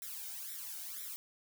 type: noise with flanger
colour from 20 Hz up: blue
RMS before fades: -44 dBFS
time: 0.02-1.16 s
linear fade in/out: 0 ms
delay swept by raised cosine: 0.53 to 1.35 ms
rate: 2 Hz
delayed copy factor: +1
effects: none